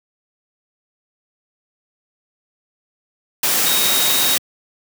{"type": "tone in noise", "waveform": "sine", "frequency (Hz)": 3763, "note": "A#7", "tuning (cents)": 16, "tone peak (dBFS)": -20, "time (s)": [3.66, 4.36], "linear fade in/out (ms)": 5, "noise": "white", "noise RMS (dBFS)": -17, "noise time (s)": [3.43, 4.38], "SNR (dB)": -6, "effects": ["high-pass 150 Hz 12 dB/octave"]}